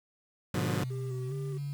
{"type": "chord", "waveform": "sawtooth", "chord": "G# diminished seventh", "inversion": "none", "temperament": "just", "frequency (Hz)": [103.83, 124.59, 149.51, 179.41], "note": ["G#2", "B2", "D3", "F3"], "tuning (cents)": [0, 16, 31, 47], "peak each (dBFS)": -30, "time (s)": [0.54, 0.84], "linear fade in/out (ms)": 5}
{"type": "tone with pitch glide", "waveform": "sine", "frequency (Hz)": [126.6, 142.1], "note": ["B2", "C#3"], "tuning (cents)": [43, 43], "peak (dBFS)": -33, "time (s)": [0.81, 1.73], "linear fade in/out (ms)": 0, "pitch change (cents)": 200, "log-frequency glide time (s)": [1.26, 1.33]}
{"type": "tone with vibrato", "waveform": "triangle", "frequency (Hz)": 389.7, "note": "G4", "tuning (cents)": -10, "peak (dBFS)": -38, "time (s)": [0.9, 1.58], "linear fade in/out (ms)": 10, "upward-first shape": "square", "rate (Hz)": 2.4, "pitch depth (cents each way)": 35}
{"effects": ["9-bit"]}